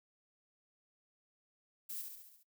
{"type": "noise with echo", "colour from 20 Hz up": "violet", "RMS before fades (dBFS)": -43, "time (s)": [1.89, 2.02], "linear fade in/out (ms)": 10, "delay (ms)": 69, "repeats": 6, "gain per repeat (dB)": -4, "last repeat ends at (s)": 2.434, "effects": ["noise-tail reverb RT60 0.1 s tail -21 dB re dry"]}